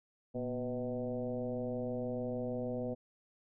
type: tone with frequency modulation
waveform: sine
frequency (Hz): 370.8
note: F#4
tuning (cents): +4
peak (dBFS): -34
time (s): 0.34-2.95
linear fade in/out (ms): 20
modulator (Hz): 128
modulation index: 2
effects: none